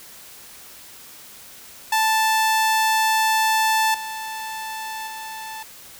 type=tone with level steps; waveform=sawtooth; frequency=880 Hz; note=A5; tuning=in tune; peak=-13 / -25 / -28 dBFS; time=1.92-5.63 s; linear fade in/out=5 ms; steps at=3.94 / 5.07 s; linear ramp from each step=5 ms; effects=white hiss -43 dBFS RMS until 5.99 s